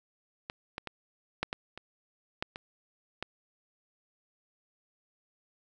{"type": "clicks", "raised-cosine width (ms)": 0.3, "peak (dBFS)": [-20, -20, -21, -13, -17, -26, -15, -23, -18], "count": 9, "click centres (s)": [0.499, 0.781, 0.873, 1.43, 1.529, 1.776, 2.425, 2.559, 3.226], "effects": []}